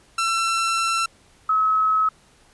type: tone pair in turn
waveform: sawtooth / sine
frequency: 1345 / 1285.3 Hz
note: E6 / E6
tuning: +34 / -44 cents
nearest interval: minor second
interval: 78 cents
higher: first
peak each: -16 dBFS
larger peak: neither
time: 0.18-1.06 / 1.49-2.09 s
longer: first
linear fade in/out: 5 ms
effects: pink hiss -55 dBFS RMS until 2.53 s + resampled to 24000 Hz